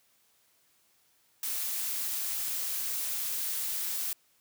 blue noise, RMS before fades -33 dBFS, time 1.43-4.13 s, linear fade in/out 2 ms, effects white hiss -68 dBFS RMS until 4.4 s + high-pass 60 Hz 12 dB/octave

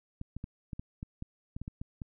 clicks, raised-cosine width 5 ms, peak -26 dBFS, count 12, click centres 0.214 / 0.366 / 0.441 / 0.732 / 0.795 / 1.029 / 1.224 / 1.565 / 1.616 / 1.679 / 1.815 / 2.018 s, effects none

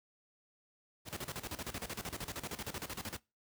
pink noise with tremolo, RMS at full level -40 dBFS, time 1.05-3.2 s, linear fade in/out 50 ms, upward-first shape square, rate 13 Hz, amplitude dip 80%, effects noise-tail reverb RT60 0.3 s tail -26 dB re dry + high-pass 60 Hz 12 dB/octave

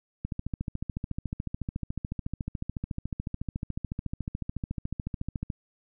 click train, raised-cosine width 5 ms, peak -19 dBFS, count 74, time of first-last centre 0.25-5.502 s, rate 13.9 Hz, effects none

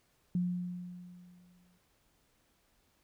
sine tone with exponential decay, 178.2 Hz, F3, 35 cents sharp, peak -27 dBFS, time 0.35-1.78 s, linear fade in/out 2 ms, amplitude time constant 310 ms, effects pink hiss -72 dBFS RMS until 3.03 s

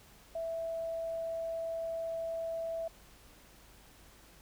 sine tone, 659.3 Hz, E5, in tune, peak -34 dBFS, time 0.35-2.88 s, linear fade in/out 5 ms, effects added 50 Hz sine -63 dBFS peak until 4.41 s + pink hiss -59 dBFS RMS until 4.41 s

